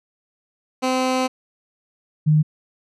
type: tone pair in turn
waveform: 15% pulse / sine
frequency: 257.8 / 153.29 Hz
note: C4 / D#3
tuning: -26 / -25 cents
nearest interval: major sixth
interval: 899 cents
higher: first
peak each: -12 dBFS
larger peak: neither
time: 0.82-1.28 / 2.26-2.43 s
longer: first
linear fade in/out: 20 ms
effects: low-pass 8000 Hz 12 dB/octave